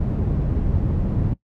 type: low-pass noise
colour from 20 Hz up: white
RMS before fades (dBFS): -21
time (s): 0-1.34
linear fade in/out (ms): 10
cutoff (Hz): 140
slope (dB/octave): 12
effects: noise-tail reverb RT60 0.1 s tail -19 dB re dry